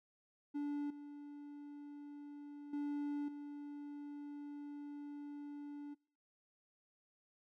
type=tone with level steps; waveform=triangle; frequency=289.9 Hz; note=D4; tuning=22 cents flat; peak=-35 / -46 / -35 / -43 dBFS; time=0.54-5.95 s; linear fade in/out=20 ms; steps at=0.9 / 2.73 / 3.28 s; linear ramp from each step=5 ms; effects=noise-tail reverb RT60 0.5 s tail -26 dB re dry